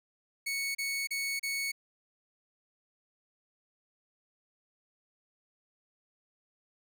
sawtooth tone bursts, 2217 Hz, C#7, in tune, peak -28 dBFS, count 4, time 0.46-1.719 s, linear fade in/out 10 ms, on 290 ms, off 33 ms, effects none

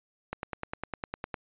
click train, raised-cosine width 0.5 ms, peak -18 dBFS, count 11, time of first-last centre 0.33-1.342 s, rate 9.88 Hz, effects resampled to 8000 Hz

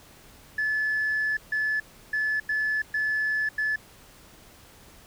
sine tone bursts at uneven times, 1728 Hz, A6, 32 cents flat, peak -22 dBFS, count 6, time 0.58-1.37 / 1.52-1.8 / 2.13-2.4 / 2.49-2.82 / 2.94-3.49 / 3.58-3.76 s, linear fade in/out 5 ms, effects tanh soft clip ceiling -20 dBFS + pink hiss -52 dBFS RMS until 5.06 s

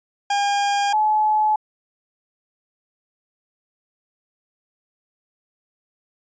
40% pulse / sine tone pair in turn, 808 / 856 Hz, G#5 / A5, -48 / -48 cents, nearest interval minor second, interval 100 cents, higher second, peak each -17 / -15 dBFS, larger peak second, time 0.3-0.93 / 0.93-1.56 s, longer neither, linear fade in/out 5 ms, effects resampled to 16000 Hz

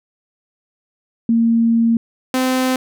sine / sawtooth tone pair in turn, 230 / 257.8 Hz, A#3 / C4, -23 / -26 cents, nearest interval major second, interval 197 cents, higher second, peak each -11 dBFS, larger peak neither, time 1.29-1.97 / 2.34-2.76 s, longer first, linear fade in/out 2 ms, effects none

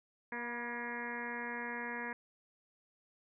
harmonic tone with a mistuned harmonic, 238.2 Hz, A#3, 38 cents sharp, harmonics 1 / 2 / 3 / 4 / 5 / 6 / 7 / 8 / 9 / 10, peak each -46 / -47 / -52 / -45 / -54 / -54 / -43 / -46 / -48 / -56 dBFS, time 0.32-2.13 s, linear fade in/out 2 ms, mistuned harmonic 4, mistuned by +25 cents, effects none

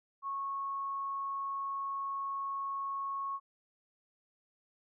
sine tone, 1100 Hz, C#6, 14 cents flat, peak -34 dBFS, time 0.22-3.4 s, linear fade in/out 50 ms, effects none

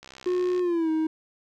click train, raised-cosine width 0.2 ms, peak -26 dBFS, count 38, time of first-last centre 0.03-0.594 s, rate 65.6 Hz
triangle tone with pitch glide, 361.3 to 316.4 Hz, F#4 to D#4, -41 to +29 cents, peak -20 dBFS, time 0.26-1.07 s, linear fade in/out 5 ms, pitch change -230 cents, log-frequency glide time 0.61-0.9 s
effects none

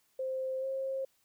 sine tone with pitch glide, 523.3 to 534.3 Hz, C5 to C5, 0 to +36 cents, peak -32 dBFS, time 0.19-1.05 s, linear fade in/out 5 ms, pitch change +36 cents, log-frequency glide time 0.6-0.65 s, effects white hiss -72 dBFS RMS until 1.24 s

